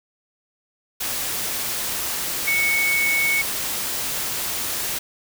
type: tone in noise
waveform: sine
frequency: 2217 Hz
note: C#7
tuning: in tune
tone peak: -18 dBFS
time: 2.47-3.42 s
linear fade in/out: 10 ms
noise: white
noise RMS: -26 dBFS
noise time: 1-4.99 s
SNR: +5 dB
effects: none